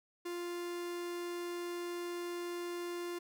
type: tone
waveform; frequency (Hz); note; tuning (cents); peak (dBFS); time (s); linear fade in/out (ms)
45% pulse; 349.2; F4; 0; -38; 0.25-3.19; 10
effects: none